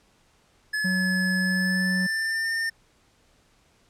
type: tone with pitch glide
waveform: square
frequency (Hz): 1712 to 1810.7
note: A6 to A6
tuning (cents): -48 to +49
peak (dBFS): -25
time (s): 0.73-2.7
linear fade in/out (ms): 10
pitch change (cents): +97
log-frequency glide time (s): 1.39-2.52
type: tone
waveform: triangle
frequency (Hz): 185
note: F#3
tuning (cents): 0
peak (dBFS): -22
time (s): 0.84-2.07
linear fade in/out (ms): 10
effects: pink hiss -62 dBFS RMS until 3.89 s + low-pass 9000 Hz 12 dB/octave